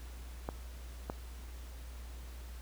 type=clicks; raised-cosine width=1 ms; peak=-22 dBFS; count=2; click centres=0.489 / 1.099 s; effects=added 60 Hz sine -44 dBFS peak until 2.61 s + pink hiss -56 dBFS RMS until 2.61 s